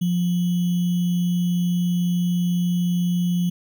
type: tone with sample-and-hold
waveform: sine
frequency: 176.1 Hz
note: F3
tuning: 15 cents sharp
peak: -18 dBFS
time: 0.01-3.5 s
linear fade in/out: 10 ms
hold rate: 3150 Hz
effects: none